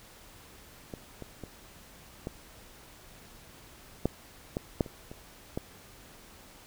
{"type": "clicks", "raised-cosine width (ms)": 2, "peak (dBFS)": [-24, -27, -26, -21, -12, -17, -11, -29, -29, -18], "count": 10, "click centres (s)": [0.938, 1.223, 1.437, 2.271, 4.056, 4.569, 4.808, 4.862, 5.115, 5.575], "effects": ["pink hiss -53 dBFS RMS until 6.66 s"]}